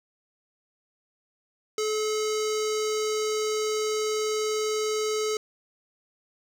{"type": "tone with low-pass filter", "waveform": "square", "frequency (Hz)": 429.9, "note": "A4", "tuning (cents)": -40, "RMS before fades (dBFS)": -27, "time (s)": [1.78, 5.37], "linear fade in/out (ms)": 2, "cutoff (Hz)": 6500, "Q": 3.3, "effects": ["8-bit"]}